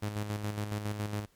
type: tone with tremolo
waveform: sawtooth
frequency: 104.6 Hz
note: G#2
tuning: 13 cents sharp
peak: -27 dBFS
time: 0.02-1.26 s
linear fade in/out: 10 ms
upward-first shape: square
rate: 7.2 Hz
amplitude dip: 50%
effects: pink hiss -67 dBFS RMS until 1.35 s + MP3 96 kbps